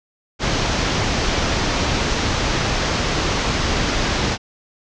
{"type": "low-pass noise", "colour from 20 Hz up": "pink", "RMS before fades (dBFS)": -20, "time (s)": [0.39, 4.38], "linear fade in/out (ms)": 50, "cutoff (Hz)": 6500, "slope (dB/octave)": 48, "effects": []}